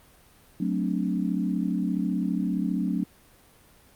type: chord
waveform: sine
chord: D dominant seventh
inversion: first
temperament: equal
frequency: 185 / 220 / 261.6 / 293.7 Hz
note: F#3 / A3 / C4 / D4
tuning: 0 / 0 / 0 / 0 cents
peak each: -27 / -30 / -31 / -31 dBFS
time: 0.6-3.04 s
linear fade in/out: 5 ms
effects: pink hiss -56 dBFS RMS until 3.95 s + Opus 32 kbps